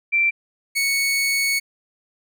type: tone pair in turn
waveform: sine / sawtooth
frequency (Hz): 2349 / 2217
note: D7 / C#7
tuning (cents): 0 / 0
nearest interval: minor second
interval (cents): 100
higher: first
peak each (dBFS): -15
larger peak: neither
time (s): 0.12-0.31 / 0.75-1.6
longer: second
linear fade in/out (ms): 20
effects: none